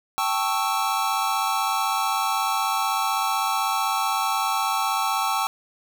square chord, A dominant seventh, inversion third, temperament equal, 784 / 880 / 1108.7 / 1318.5 Hz, G5 / A5 / C#6 / E6, 0 / 0 / 0 / 0 cents, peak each -28 dBFS, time 0.18-5.47 s, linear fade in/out 0 ms, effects none

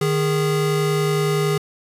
square tone pair together, 153.58 / 410 Hz, D#3 / G#4, -22 / -22 cents, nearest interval octave + perfect fourth, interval 1700 cents, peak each -21 dBFS, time 0.01-1.58 s, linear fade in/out 5 ms, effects resampled to 32000 Hz

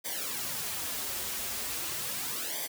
white noise with flanger, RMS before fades -35 dBFS, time 0.04-2.68 s, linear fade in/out 20 ms, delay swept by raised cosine 0.73 to 6.73 ms, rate 0.39 Hz, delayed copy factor -0.85, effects none

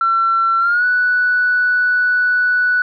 sine tone with pitch glide, 1350 to 1480.7 Hz, E6 to F#6, +41 to +1 cents, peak -11 dBFS, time 0.01-2.82 s, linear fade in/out 2 ms, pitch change +160 cents, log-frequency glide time 0.59-0.85 s, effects tanh soft clip ceiling -7 dBFS

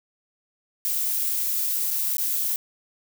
violet noise with dropouts, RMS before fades -25 dBFS, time 0.85-2.56 s, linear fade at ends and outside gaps 0 ms, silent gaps 1.906-1.911 / 2.169-2.182 s, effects none

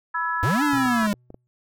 sine chord, E major, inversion second, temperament equal with one note detuned, 987.8 / 1318.5 / 1686.4 Hz, B5 / E6 / G#6, 0 / 0 / +26 cents, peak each -27 dBFS, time 0.14-1.07 s, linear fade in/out 10 ms
square linear two-way sweep, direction up then down, 89.8 to 301.3 to 199.5 Hz, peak -21 dBFS, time 0.43-1.13 s, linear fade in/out 0 ms, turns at 0.63 s
triangle tone with exponential decay, 123.47 Hz, B2, in tune, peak -28 dBFS, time 0.73-1.47 s, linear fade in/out 0 ms, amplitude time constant 160 ms
clicks, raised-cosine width 2 ms, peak -27 dBFS, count 8, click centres 0.734 / 0.776 / 0.86 / 1.028 / 1.075 / 1.139 / 1.304 / 1.344 s
effects none

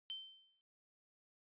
sine tone with exponential decay, 3100 Hz, G7, 20 cents flat, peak -40 dBFS, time 0.1-0.61 s, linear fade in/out 0 ms, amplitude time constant 110 ms, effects resampled to 8000 Hz

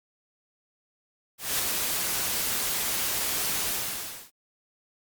white noise with ADSR envelope, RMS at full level -25 dBFS, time 1.38-4.31 s, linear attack 210 ms, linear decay 6 ms, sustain -3 dB, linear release 660 ms, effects Opus 48 kbps

